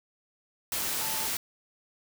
sine tone in noise, 880 Hz, A5, in tune, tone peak -39 dBFS, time 1.01-1.27 s, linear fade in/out 2 ms, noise white, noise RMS -31 dBFS, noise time 0.72-1.37 s, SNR -11 dB, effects none

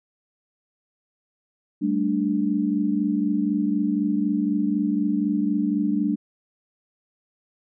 sine chord, G suspended second, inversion none, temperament equal, 196 / 220 / 293.7 Hz, G3 / A3 / D4, 0 / 0 / 0 cents, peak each -25 / -25 / -23 dBFS, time 1.81-6.16 s, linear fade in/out 20 ms, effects none

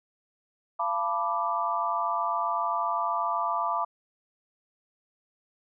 sine chord, B half-diminished seventh, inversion second, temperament equal with one note detuned, 686.9 / 880 / 987.8 / 1174.7 Hz, F5 / A5 / B5 / D6, -29 / 0 / 0 / 0 cents, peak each -32 / -33 / -30 / -29 dBFS, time 0.79-3.85 s, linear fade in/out 10 ms, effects none

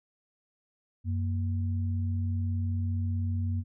sine tone pair together, 92.5 / 234 Hz, F#2 / A#3, 0 / +7 cents, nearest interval octave + major third, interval 1607 cents, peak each -27 / -37 dBFS, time 1.04-3.64 s, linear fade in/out 50 ms, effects none

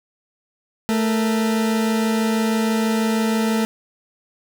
40% pulse tone pair together, 220 / 466.2 Hz, A3 / A#4, 0 / 0 cents, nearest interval octave + minor second, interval 1300 cents, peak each -17 / -26 dBFS, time 0.89-3.65 s, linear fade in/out 0 ms, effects none

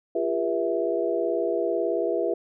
sine tone cluster, 344.1 / 402.3 / 481.5 / 656 Hz, F4 / G4 / B4 / E5, -26 / +45 / -44 / -9 cents, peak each -28 dBFS, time 0.15-2.34 s, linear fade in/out 5 ms, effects none

